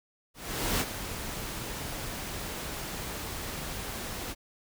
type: noise with ADSR envelope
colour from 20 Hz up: pink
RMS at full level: -27 dBFS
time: 0.34-4.35 s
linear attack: 460 ms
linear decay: 46 ms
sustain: -10 dB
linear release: 38 ms
effects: none